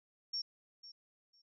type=tone with echo; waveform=sine; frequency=5490 Hz; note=F8; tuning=31 cents flat; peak=-35 dBFS; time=0.33-0.42 s; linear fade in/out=10 ms; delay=500 ms; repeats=2; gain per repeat=-15 dB; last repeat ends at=1.42 s; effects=none